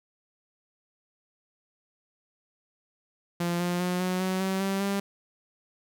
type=tone with pitch steps; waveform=sawtooth; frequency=172.9 / 176.33 / 179.83 / 183.39 / 187.03 / 190.74 / 194.52 / 198.38 Hz; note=F3 / F3 / F#3 / F#3 / F#3 / G3 / G3 / G3; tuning=-17 / +17 / -49 / -15 / +19 / -47 / -13 / +21 cents; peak=-22 dBFS; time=3.4-5 s; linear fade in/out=5 ms; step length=200 ms; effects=none